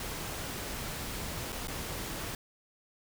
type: noise with dropouts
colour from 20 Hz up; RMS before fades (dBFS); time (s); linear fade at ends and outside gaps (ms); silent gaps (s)
pink; -38; 0-2.35; 2; 1.522-1.526 / 1.673-1.681
effects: none